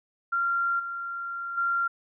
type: tone with level steps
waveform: sine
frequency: 1382 Hz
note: F6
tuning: 19 cents flat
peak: -23 / -31 / -23 dBFS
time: 0.32-1.88 s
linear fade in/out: 10 ms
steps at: 0.79 / 1.57 s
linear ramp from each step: 10 ms
effects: none